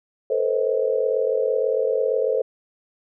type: tone cluster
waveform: sine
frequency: 440.7 / 489 / 527 / 632 Hz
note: A4 / B4 / C5 / D#5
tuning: +3 / -17 / +12 / +27 cents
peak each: -23 / -26 / -22 / -29 dBFS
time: 0.3-2.42 s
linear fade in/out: 5 ms
effects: none